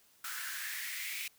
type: noise with high-pass filter sweep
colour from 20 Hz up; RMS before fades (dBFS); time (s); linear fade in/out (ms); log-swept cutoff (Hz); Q
white; -40; 0.24-1.28; 5; 1400 to 2400; 5.6
effects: white hiss -66 dBFS RMS until 1.38 s